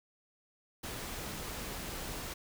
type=noise; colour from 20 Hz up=pink; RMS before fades=-41 dBFS; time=0.83-2.34 s; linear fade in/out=10 ms; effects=none